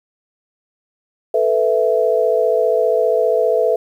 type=chord; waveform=sine; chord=A suspended second; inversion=none; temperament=just; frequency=440 / 495 / 660 Hz; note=A4 / B4 / E5; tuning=0 / +4 / +2 cents; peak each=-17 dBFS; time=1.34-3.76 s; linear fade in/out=5 ms; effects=8-bit